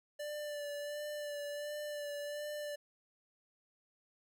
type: tone with vibrato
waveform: square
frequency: 587.3 Hz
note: D5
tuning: in tune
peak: -40 dBFS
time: 0.19-2.76 s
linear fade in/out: 10 ms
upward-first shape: sine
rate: 1.4 Hz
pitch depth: 23 cents each way
effects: none